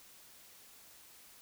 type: silence
effects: white hiss -58 dBFS RMS until 1.41 s